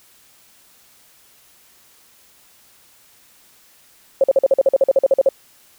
sine tone bursts, 540 Hz, C#5, 45 cents flat, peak -9 dBFS, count 15, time 4.21-5.289 s, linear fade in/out 2 ms, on 29 ms, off 46 ms, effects white hiss -52 dBFS RMS until 5.78 s

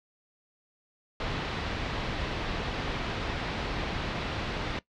pink low-pass noise, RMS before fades -33 dBFS, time 1.2-4.79 s, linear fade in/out 2 ms, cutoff 4100 Hz, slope 24 dB/octave, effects noise-tail reverb RT60 0.1 s tail -19 dB re dry

